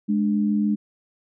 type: tone pair together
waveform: sine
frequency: 208.8 / 295.6 Hz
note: G#3 / D4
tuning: +10 / +11 cents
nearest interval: tritone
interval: 601 cents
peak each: -19 / -26 dBFS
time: 0.08-0.76 s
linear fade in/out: 20 ms
effects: none